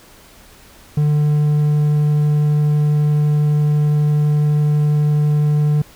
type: tone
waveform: triangle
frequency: 149 Hz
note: D3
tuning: 25 cents sharp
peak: -10 dBFS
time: 0.97-5.82 s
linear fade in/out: 5 ms
effects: pink hiss -45 dBFS RMS until 5.95 s